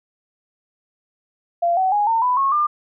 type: tone with pitch steps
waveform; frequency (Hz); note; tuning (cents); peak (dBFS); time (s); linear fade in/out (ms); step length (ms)
sine; 688 / 754.6 / 827.7 / 907.8 / 995.7 / 1092.1 / 1197.9; F5 / F#5 / G#5 / A#5 / B5 / C#6 / D6; -26 / +34 / -6 / -46 / +14 / -26 / +34; -15; 1.62-2.67; 10; 150
effects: none